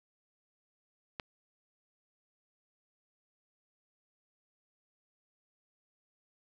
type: click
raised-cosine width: 0.3 ms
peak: -21 dBFS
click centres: 1.198 s
effects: none